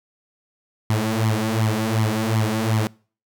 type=tone with flanger; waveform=sawtooth; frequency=110 Hz; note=A2; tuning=in tune; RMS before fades=-21 dBFS; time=0.9-2.87 s; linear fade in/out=0 ms; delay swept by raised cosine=0.92 to 5.62 ms; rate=2.7 Hz; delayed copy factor=+0.75; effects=noise-tail reverb RT60 0.4 s tail -24 dB re dry